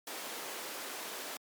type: high-pass noise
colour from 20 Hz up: pink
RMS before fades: -42 dBFS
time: 0.07-1.37 s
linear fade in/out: 2 ms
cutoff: 360 Hz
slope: 12 dB/octave
effects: high-pass 200 Hz 12 dB/octave + MP3 96 kbps